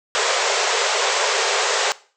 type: band-pass noise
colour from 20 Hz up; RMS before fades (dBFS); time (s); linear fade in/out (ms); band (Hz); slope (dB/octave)
pink; -20; 0.15-1.92; 0; 400 to 7900; 96
effects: noise-tail reverb RT60 0.4 s tail -19 dB re dry